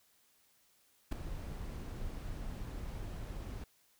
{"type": "noise with ADSR envelope", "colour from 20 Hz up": "brown", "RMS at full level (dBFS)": -30, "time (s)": [1.11, 3.64], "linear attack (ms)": 14, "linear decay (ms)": 5, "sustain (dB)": -12, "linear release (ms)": 3, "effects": ["white hiss -70 dBFS RMS until 3.99 s"]}